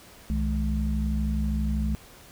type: tone cluster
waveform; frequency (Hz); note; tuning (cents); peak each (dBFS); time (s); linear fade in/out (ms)
sine; 64.7 / 160.7 / 213.1; C2 / E3 / G#3; -19 / -44 / +45; -25 / -33 / -29; 0.3-1.95; 0
effects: pink hiss -50 dBFS RMS until 2.31 s